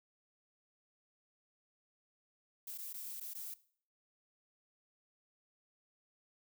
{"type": "noise with dropouts", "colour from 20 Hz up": "violet", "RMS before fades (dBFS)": -45, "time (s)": [2.67, 3.54], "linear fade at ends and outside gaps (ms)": 5, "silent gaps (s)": [[2.777, 2.784], [2.93, 2.94], [3.201, 3.209], [3.336, 3.349]], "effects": ["noise-tail reverb RT60 0.5 s tail -18 dB re dry"]}